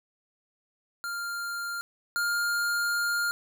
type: tone pair in turn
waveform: square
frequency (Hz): 1396.9 / 1407.4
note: F6 / F6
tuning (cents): 0 / +13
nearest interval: unison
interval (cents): 13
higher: second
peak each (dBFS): -32 / -26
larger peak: second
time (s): 1.04-1.81 / 2.16-3.31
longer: second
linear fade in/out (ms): 0
effects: none